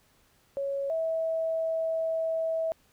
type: tone pair in turn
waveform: sine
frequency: 554.4 / 649.5 Hz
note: C#5 / E5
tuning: 0 / -26 cents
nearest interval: minor third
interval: 274 cents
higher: second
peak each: -28 / -26 dBFS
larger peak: second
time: 0.57-0.9 / 0.9-2.72 s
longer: second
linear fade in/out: 0 ms
effects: pink hiss -65 dBFS RMS until 2.92 s